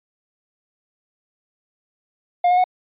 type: tone with pitch steps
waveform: triangle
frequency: 708 / 720.8 / 733.8 Hz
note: F5 / F#5 / F#5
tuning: +23 / -45 / -15 cents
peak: -11 dBFS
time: 2.44-2.641 s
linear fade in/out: 5 ms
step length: 67 ms
effects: resampled to 8000 Hz